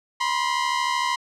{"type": "tone pair together", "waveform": "sawtooth", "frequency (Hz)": [968, 1041.1], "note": ["B5", "C6"], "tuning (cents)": [-35, -9], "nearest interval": "minor second", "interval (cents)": 126, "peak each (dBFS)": [-21, -20], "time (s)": [0.2, 1.16], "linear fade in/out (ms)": 10, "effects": ["low-pass 6000 Hz 12 dB/octave"]}